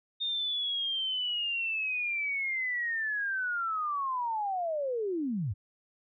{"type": "linear sweep", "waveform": "sine", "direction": "down", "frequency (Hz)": [3669, 83.7], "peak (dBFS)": -29, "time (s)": [0.2, 5.54], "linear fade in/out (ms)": 20, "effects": []}